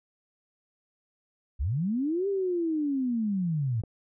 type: linear two-way sweep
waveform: sine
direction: up then down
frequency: 53 to 403.1 to 103.7 Hz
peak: -25 dBFS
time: 1.59-3.82 s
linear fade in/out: 20 ms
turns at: 2.28 s
type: click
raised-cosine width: 2 ms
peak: -26 dBFS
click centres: 3.837 s
effects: none